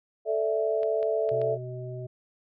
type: chord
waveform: sine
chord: A suspended fourth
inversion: none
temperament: equal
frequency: 440 / 587.3 / 659.3 Hz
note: A4 / D5 / E5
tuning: 0 / 0 / 0 cents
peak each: -27 / -31 / -27 dBFS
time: 0.25-1.58 s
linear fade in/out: 50 ms
type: clicks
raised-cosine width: 0.3 ms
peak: -29 dBFS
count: 4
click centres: 0.832 / 1.029 / 1.291 / 1.416 s
type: harmonic tone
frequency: 125.6 Hz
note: B2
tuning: 30 cents sharp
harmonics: 1 / 3 / 5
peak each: -35 / -40 / -42 dBFS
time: 1.31-2.07 s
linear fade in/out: 10 ms
effects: none